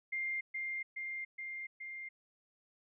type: tone with echo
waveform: sine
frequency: 2108 Hz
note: C7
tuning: 12 cents sharp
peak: -34 dBFS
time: 0.12-0.41 s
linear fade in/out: 10 ms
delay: 420 ms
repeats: 4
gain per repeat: -2 dB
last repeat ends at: 2.09 s
effects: none